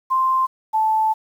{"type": "tone pair in turn", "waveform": "sine", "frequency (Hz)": [1046.5, 874.7], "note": ["C6", "A5"], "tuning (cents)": [0, -10], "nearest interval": "minor third", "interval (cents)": 310, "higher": "first", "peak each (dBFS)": [-15, -15], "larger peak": "neither", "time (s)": [[0.1, 0.47], [0.73, 1.14]], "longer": "second", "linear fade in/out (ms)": 20, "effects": ["8-bit"]}